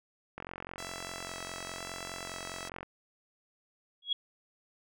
click train, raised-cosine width 0.5 ms, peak -25 dBFS, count 111, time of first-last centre 0.38-2.83 s, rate 44.9 Hz
5% pulse tone with vibrato, 659.3 Hz, E5, in tune, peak -30 dBFS, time 0.78-2.69 s, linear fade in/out 5 ms, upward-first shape square, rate 1 Hz, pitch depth 12 cents each way
sine tone with exponential growth, 3322 Hz, G#7, in tune, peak -23 dBFS, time 4.02-4.13 s, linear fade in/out 5 ms, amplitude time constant 22 ms
effects none

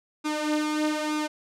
sawtooth tone with flanger, 303.9 Hz, D#4, 41 cents flat, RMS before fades -27 dBFS, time 0.24-1.28 s, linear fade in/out 20 ms, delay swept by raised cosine 0.8 to 4.2 ms, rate 1.1 Hz, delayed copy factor +0.65, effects low-pass 9000 Hz 12 dB/octave

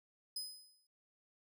sawtooth tone with exponential decay, 5030 Hz, D#8, 18 cents sharp, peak -35 dBFS, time 0.36-0.87 s, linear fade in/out 5 ms, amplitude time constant 110 ms, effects noise-tail reverb RT60 0.4 s tail -26 dB re dry

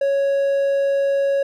triangle tone, 554.4 Hz, C#5, in tune, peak -14 dBFS, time 0.01-1.43 s, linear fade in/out 5 ms, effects none

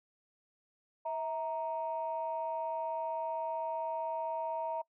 sine tone pair together, 648 / 932.3 Hz, E5 / A#5, -30 / 0 cents, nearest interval tritone, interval 630 cents, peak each -36 / -35 dBFS, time 1.05-4.82 s, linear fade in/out 10 ms, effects noise-tail reverb RT60 0.1 s tail -24 dB re dry + tanh soft clip ceiling -26 dBFS

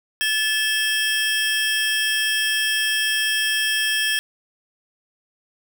square tone cluster, 1734 / 2631 / 3229 / 5550 Hz, A6 / E7 / G#7 / F8, -26 / -4 / -49 / -12 cents, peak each -23 / -28 / -24 / -31 dBFS, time 0.21-4.19 s, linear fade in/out 0 ms, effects 8-bit

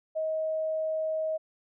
sine tone, 632 Hz, D#5, 27 cents sharp, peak -27 dBFS, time 0.15-1.38 s, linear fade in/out 20 ms, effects none

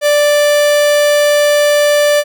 45% pulse tone, 587.3 Hz, D5, in tune, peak -8 dBFS, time 0.01-2.24 s, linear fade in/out 50 ms, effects none

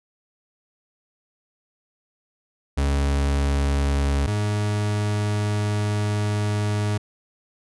40% pulse tone pair in turn, 70.1 / 104.43 Hz, C#2 / G#2, +20 / +10 cents, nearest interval perfect fifth, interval 690 cents, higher second, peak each -18 / -20 dBFS, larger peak first, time 2.77-4.27 / 4.27-6.98 s, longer second, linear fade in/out 10 ms, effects resampled to 24000 Hz

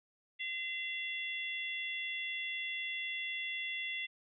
harmonic tone, 684 Hz, F5, 36 cents flat, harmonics 3 / 4 / 5, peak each -39 / -41 / -43 dBFS, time 0.39-4.07 s, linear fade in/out 20 ms, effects none

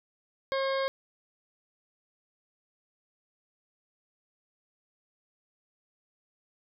harmonic tone, 539 Hz, C#5, 49 cents flat, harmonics 1 / 2 / 3 / 4 / 6 / 7 / 8 / 9, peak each -28 / -34 / -38 / -40 / -44 / -45 / -46 / -47 dBFS, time 0.52-0.88 s, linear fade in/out 0 ms, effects none

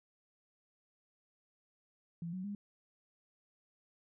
sine tone with pitch steps, 169.1 / 185.47 / 203.4 Hz, E3 / F#3 / G#3, +44 / +4 / -36 cents, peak -38 dBFS, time 2.22-2.55 s, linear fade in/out 2 ms, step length 110 ms, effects none

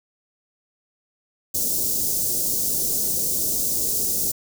white band-stop noise, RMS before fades -23 dBFS, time 1.54-4.32 s, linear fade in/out 10 ms, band 520 to 5500 Hz, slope 24 dB/octave, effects none

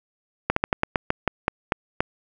slowing click train, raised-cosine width 0.5 ms, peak -4 dBFS, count 11, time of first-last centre 0.5-2.005 s, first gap 64 ms, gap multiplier 1.18, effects none

